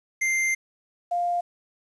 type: tone pair in turn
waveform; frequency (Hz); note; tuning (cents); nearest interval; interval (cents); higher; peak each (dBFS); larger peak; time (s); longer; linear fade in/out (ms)
square / sine; 2093 / 700.5; C7 / F5; 0 / +5; octave + perfect fifth; 1895; first; -22; neither; 0.21-0.55 / 1.11-1.41; first; 10
effects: resampled to 22050 Hz + 9-bit